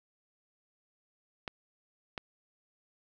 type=clicks; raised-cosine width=0.3 ms; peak=-20 dBFS; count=2; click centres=1.478 / 2.178 s; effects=none